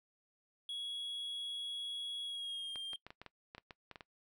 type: tone with pitch glide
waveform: triangle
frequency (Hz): 3339 to 3197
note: G#7 to G7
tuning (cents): +9 to +33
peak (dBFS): -38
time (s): 0.69-2.96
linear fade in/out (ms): 2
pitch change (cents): -76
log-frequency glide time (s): 2.24-2.79
type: clicks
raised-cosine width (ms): 0.3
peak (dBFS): -32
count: 12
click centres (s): 2.758 / 2.933 / 3.066 / 3.105 / 3.216 / 3.263 / 3.549 / 3.581 / 3.708 / 3.913 / 3.958 / 4.008
effects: noise-tail reverb RT60 0.1 s tail -20 dB re dry